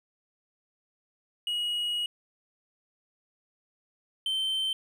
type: tone pair in turn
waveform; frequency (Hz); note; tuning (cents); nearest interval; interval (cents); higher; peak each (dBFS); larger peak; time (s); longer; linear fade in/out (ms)
triangle; 2900 / 3103; F#7 / G7; -35 / -18; minor second; 117; second; -26 / -25; second; 1.47-2.06 / 4.26-4.73; first; 2
effects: none